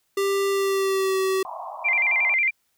square tone with pitch glide, 394.9 to 381.2 Hz, G4 to G4, +13 to -48 cents, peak -21 dBFS, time 0.17-1.43 s, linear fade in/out 5 ms, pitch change -61 cents, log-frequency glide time 0.5-1.18 s
white band-pass noise, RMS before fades -35 dBFS, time 1.45-2.34 s, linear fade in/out 0 ms, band 630 to 1100 Hz, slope 96 dB/octave
sine tone with vibrato, 2219 Hz, C#7, 1 cent sharp, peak -18 dBFS, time 1.84-2.51 s, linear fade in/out 20 ms, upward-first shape square, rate 11 Hz, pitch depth 110 cents each way
effects white hiss -70 dBFS RMS until 2.77 s

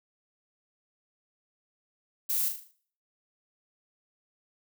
violet noise with echo, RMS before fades -29 dBFS, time 2.29-2.49 s, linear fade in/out 10 ms, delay 38 ms, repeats 6, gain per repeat -6 dB, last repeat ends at 2.718 s, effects noise-tail reverb RT60 0.5 s tail -17 dB re dry

